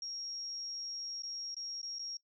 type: tone with dropouts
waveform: sine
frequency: 5588 Hz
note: F8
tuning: in tune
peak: -39 dBFS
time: 0.02-2.17 s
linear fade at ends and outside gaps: 2 ms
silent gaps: 1.222-1.233 / 1.545-1.566 / 1.816-1.829 / 1.986-1.993 s
effects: noise-tail reverb RT60 0.1 s tail -22 dB re dry